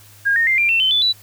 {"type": "tone with pitch steps", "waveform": "sine", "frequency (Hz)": [1624, 1844.1, 2094, 2378, 2700, 3066, 3481, 3953], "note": ["G#6", "A#6", "C7", "D7", "E7", "G7", "A7", "B7"], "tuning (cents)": [-39, -19, 1, 21, 41, -39, -19, 1], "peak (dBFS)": -13, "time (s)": [0.25, 1.13], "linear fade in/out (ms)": 20, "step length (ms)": 110, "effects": ["added 102 Hz sine -47 dBFS peak until 1.22 s", "white hiss -47 dBFS RMS until 1.22 s"]}